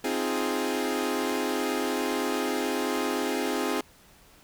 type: chord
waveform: sawtooth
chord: F minor seventh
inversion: second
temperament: equal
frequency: 261.6 / 311.1 / 349.2 / 415.3 Hz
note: C4 / Eb4 / F4 / Ab4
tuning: 0 / 0 / 0 / 0 cents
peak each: -27 / -29 / -29 / -27 dBFS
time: 0.04-3.81 s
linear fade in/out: 5 ms
effects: pink hiss -56 dBFS RMS until 4.43 s